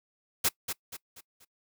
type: noise with echo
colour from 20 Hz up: white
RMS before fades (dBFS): -25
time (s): 0.44-0.49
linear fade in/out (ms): 10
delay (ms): 240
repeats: 4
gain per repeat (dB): -8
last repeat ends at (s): 1.45
effects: noise-tail reverb RT60 0.1 s tail -22 dB re dry